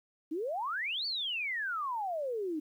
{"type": "exponential two-way sweep", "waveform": "sine", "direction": "up then down", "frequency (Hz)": [293.5, 4627, 293.5], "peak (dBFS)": -32, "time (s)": [0.31, 2.6], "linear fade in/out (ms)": 10, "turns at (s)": 1.06, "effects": ["11-bit"]}